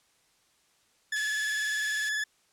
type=tone with vibrato; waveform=40% pulse; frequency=1718 Hz; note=A6; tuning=42 cents flat; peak=-27 dBFS; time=1.12-2.24 s; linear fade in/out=5 ms; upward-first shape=triangle; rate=20 Hz; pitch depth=42 cents each way
type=high-pass noise; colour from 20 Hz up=white; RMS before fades=-40 dBFS; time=1.16-2.09 s; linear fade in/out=2 ms; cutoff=1800 Hz; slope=96 dB/octave
effects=white hiss -67 dBFS RMS until 2.52 s + low-pass 9000 Hz 12 dB/octave